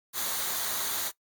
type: noise with comb filter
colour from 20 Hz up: white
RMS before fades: -31 dBFS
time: 0.13-1.12 s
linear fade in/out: 50 ms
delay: 0.38 ms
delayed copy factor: -0.5
effects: noise-tail reverb RT60 0.1 s tail -18 dB re dry + Opus 48 kbps